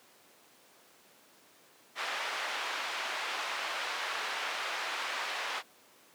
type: band-pass noise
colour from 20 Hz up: pink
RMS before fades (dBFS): -36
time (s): 1.95-5.63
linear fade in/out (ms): 50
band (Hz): 920 to 3400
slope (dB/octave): 12
effects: pink hiss -60 dBFS RMS until 6.14 s + high-pass 300 Hz 12 dB/octave